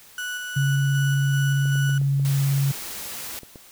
35% pulse tone with tremolo, 1477 Hz, F#6, 3 cents flat, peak -26 dBFS, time 0.18-1.98 s, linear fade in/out 2 ms, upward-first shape square, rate 2.6 Hz, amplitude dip 25%
sine tone with vibrato, 138.59 Hz, C#3, in tune, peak -18 dBFS, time 0.56-2.72 s, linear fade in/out 10 ms, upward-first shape square, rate 18 Hz, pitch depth 10 cents each way
clicks, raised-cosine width 2 ms, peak -28 dBFS, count 8, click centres 1.656 / 1.756 / 1.894 / 2.015 / 2.197 / 2.707 / 3.433 / 3.558 s
white noise, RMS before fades -34 dBFS, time 2.25-3.39 s, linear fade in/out 0 ms
effects white hiss -49 dBFS RMS until 3.71 s

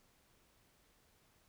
silence, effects pink hiss -71 dBFS RMS until 1.48 s

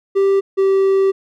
triangle tone pair in turn, 392 / 387.7 Hz, G4 / G4, 0 / -19 cents, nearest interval unison, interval 19 cents, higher first, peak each -9 dBFS, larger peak neither, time 0.15-0.41 / 0.57-1.12 s, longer second, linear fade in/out 20 ms, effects none

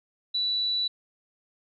sine tone, 3951 Hz, B7, in tune, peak -24 dBFS, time 0.34-0.88 s, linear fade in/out 10 ms, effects none

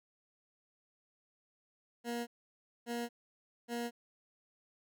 20% pulse tone bursts, 237.1 Hz, A#3, 30 cents sharp, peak -31 dBFS, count 3, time 2.04-3.91 s, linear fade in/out 50 ms, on 230 ms, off 590 ms, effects none

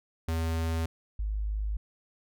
square / sine tone pair in turn, 81.8 / 51.99 Hz, E2 / G#1, -13 / +3 cents, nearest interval minor sixth, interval 784 cents, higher first, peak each -28 dBFS, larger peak neither, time 0.28-0.86 / 1.19-1.77 s, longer neither, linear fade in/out 5 ms, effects none

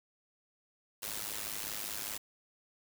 white noise with amplitude modulation, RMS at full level -36 dBFS, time 1.02-2.18 s, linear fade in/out 10 ms, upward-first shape sine, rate 105 Hz, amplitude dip 80%, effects none

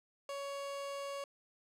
30% pulse tone, 559 Hz, C#5, 14 cents sharp, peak -37 dBFS, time 0.29-1.24 s, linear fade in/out 2 ms, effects low-pass 10000 Hz 12 dB/octave

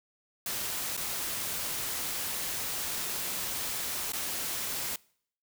white noise with dropouts, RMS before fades -34 dBFS, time 0.46-4.96 s, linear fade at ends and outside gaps 2 ms, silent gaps 0.967-0.975 / 4.121-4.133 s, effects noise-tail reverb RT60 0.6 s tail -24 dB re dry

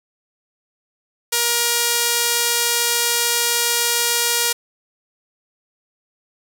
sawtooth tone with band-pass filter, 473.2 Hz, A#4, 26 cents sharp, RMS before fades -19 dBFS, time 1.32-4.53 s, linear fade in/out 10 ms, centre 10000 Hz, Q 0.56, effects none

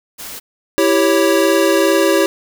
white noise, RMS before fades -30 dBFS, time 0.18-0.4 s, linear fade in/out 20 ms
square chord, C# diminished, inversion first, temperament equal, 329.6 / 392 / 554.4 Hz, E4 / G4 / C#5, 0 / 0 / 0 cents, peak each -16 dBFS, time 0.78-2.26 s, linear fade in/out 0 ms
effects none

